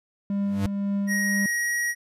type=tone with tremolo; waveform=triangle; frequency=200 Hz; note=G3; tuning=35 cents sharp; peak=-20 dBFS; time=0.3-1.46 s; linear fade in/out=2 ms; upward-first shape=triangle; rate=1.9 Hz; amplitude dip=40%
type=tone with exponential growth; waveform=square; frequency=98 Hz; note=G2; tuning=in tune; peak=-22 dBFS; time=0.4-0.66 s; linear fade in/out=0 ms; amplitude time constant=56 ms
type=tone with pitch glide; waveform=square; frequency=1886 to 1902.4 Hz; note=A#6 to A#6; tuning=+20 to +35 cents; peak=-24 dBFS; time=1.07-1.95 s; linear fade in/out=50 ms; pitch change=+15 cents; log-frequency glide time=1.31-1.73 s
effects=resampled to 32000 Hz